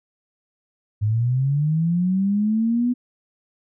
sine linear sweep, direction up, 102.2 to 248.7 Hz, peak -17 dBFS, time 1.01-2.94 s, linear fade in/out 20 ms, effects none

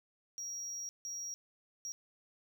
triangle tone bursts at uneven times, 5670 Hz, F8, 25 cents sharp, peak -38 dBFS, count 3, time 0.38-0.89 / 1.05-1.34 / 1.85-1.92 s, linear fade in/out 0 ms, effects none

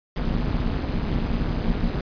brown noise with amplitude modulation, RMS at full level -20 dBFS, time 0.16-2.01 s, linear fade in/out 2 ms, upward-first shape sine, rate 201 Hz, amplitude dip 95%, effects resampled to 11025 Hz

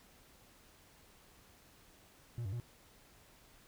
triangle tone with pitch steps, 118.8 / 95.6 / 119.8 Hz, A#2 / G2 / A#2, +33 / -43 / +48 cents, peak -35 dBFS, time 2.38-2.599 s, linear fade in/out 0 ms, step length 73 ms, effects pink hiss -63 dBFS RMS until 3.67 s

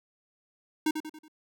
square tone with echo, 309.9 Hz, D#4, 7 cents flat, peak -24 dBFS, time 0.86-0.91 s, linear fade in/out 5 ms, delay 93 ms, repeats 4, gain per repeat -7 dB, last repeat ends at 1.282 s, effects none

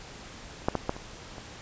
clicks, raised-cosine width 1 ms, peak -30 / -9 / -12 / -12 / -26 / -28 dBFS, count 6, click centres 0.62 / 0.685 / 0.753 / 0.894 / 0.965 / 1.382 s, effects pink hiss -45 dBFS RMS until 1.61 s + resampled to 16000 Hz

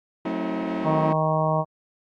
sawtooth chord, F# diminished seventh, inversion none, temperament just, 185 / 222 / 266.4 / 319.7 Hz, F#3 / A3 / C4 / Eb4, 0 / +16 / +31 / +47 cents, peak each -28 / -28 / -27 / -24 dBFS, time 0.25-1.13 s, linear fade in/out 5 ms
harmonic tone, 156.9 Hz, D#3, 15 cents sharp, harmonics 1 / 2 / 3 / 4 / 5 / 6 / 7, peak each -24 / -35 / -32 / -24 / -29 / -28 / -28 dBFS, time 0.83-1.65 s, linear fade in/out 50 ms
effects low-pass 2000 Hz 12 dB/octave + Opus 48 kbps

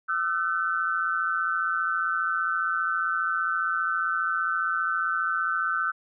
sine tone cluster, 1230 / 1345 / 1517 Hz, D#6 / E6 / F#6, -20 / +34 / +43 cents, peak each -32 / -27 / -27 dBFS, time 0.08-5.92 s, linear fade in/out 20 ms, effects none

